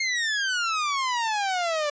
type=exponential sweep; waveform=sawtooth; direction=down; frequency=2152 to 578 Hz; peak=-20 dBFS; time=0-1.9 s; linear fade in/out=5 ms; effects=resampled to 16000 Hz